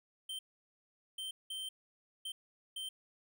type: tone bursts at uneven times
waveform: square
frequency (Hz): 3119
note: G7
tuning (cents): -9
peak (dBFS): -40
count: 5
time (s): 0.29-0.39 / 1.18-1.31 / 1.5-1.69 / 2.25-2.32 / 2.76-2.89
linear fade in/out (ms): 5
effects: none